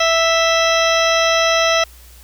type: harmonic tone with a mistuned harmonic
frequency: 659.3 Hz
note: E5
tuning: in tune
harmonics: 1 / 2 / 3 / 4 / 5 / 6 / 8 / 9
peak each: -16 / -19 / -21 / -22 / -23 / -24 / -25 / -26 dBFS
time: 0-1.84 s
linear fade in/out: 5 ms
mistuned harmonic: 5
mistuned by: -29 cents
effects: added 60 Hz sine -41 dBFS peak until 2.23 s + white hiss -46 dBFS RMS until 2.23 s